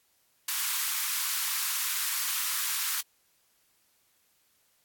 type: high-pass noise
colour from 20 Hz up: white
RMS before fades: -30 dBFS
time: 0.48-3.01 s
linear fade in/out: 5 ms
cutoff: 970 Hz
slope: 48 dB/octave
effects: white hiss -69 dBFS RMS until 4.84 s + AAC 64 kbps